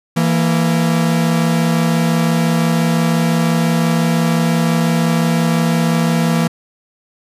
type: tone pair together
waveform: 45% pulse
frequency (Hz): 165.7 / 231.5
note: E3 / A#3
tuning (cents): +9 / -12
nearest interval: tritone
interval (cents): 579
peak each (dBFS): -14 / -17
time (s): 0.16-6.48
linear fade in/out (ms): 10
effects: resampled to 32000 Hz